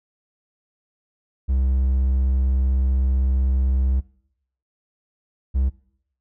triangle tone pair in turn, 65.41 / 65.94 Hz, C2 / C2, 0 / +14 cents, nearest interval unison, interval 14 cents, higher second, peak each -15 dBFS, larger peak neither, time 1.48-4.01 / 5.54-5.7 s, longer first, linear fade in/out 20 ms, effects noise-tail reverb RT60 0.7 s tail -21 dB re dry

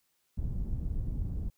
pink low-pass noise, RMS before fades -33 dBFS, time 0.37-1.5 s, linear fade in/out 10 ms, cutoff 130 Hz, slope 12 dB/octave, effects white hiss -75 dBFS RMS until 1.57 s

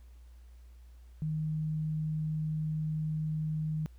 sine tone, 155.56 Hz, D#3, in tune, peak -30 dBFS, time 1.22-3.86 s, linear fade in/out 0 ms, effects added 60 Hz sine -50 dBFS peak until 3.98 s + pink hiss -70 dBFS RMS until 3.98 s

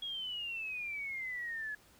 sine exponential sweep, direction down, 3322 to 1690 Hz, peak -37 dBFS, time 0.02-1.75 s, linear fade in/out 5 ms, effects pink hiss -63 dBFS RMS until 1.99 s

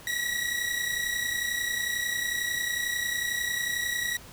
sawtooth tone pair together, 1906.9 / 1938 Hz, A#6 / B6, +39 / -33 cents, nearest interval unison, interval 28 cents, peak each -27 / -27 dBFS, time 0.07-4.17 s, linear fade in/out 2 ms, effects pink hiss -48 dBFS RMS until 4.32 s

